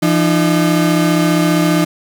35% pulse tone pair together, 169.89 / 304.9 Hz, F3 / D#4, -47 / -35 cents, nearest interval minor seventh, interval 1012 cents, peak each -12 dBFS, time 0.02-1.85 s, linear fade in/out 10 ms, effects none

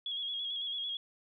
sine tone with vibrato, 3322 Hz, G#7, in tune, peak -34 dBFS, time 0.06-0.97 s, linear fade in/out 2 ms, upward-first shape square, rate 9 Hz, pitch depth 32 cents each way, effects none

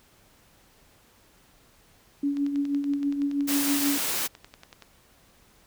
sine tone with tremolo, 283.5 Hz, C#4, 39 cents sharp, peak -21 dBFS, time 2.23-3.98 s, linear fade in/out 5 ms, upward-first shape triangle, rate 6.2 Hz, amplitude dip 60%
click train, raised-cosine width 0.2 ms, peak -27 dBFS, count 27, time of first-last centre 2.37-4.823 s, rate 10.6 Hz
white high-pass noise, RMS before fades -28 dBFS, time 3.47-4.28 s, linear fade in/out 20 ms, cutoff 130 Hz, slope 24 dB/octave
effects pink hiss -59 dBFS RMS until 5.66 s

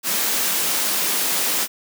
white high-pass noise, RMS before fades -21 dBFS, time 0.03-1.68 s, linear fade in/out 50 ms, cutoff 160 Hz, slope 96 dB/octave, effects none

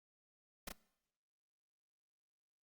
pink noise with echo, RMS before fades -43 dBFS, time 0.67-0.69 s, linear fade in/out 5 ms, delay 32 ms, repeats 1, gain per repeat -2 dB, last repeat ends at 0.722 s, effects noise-tail reverb RT60 0.9 s tail -22 dB re dry + Opus 48 kbps

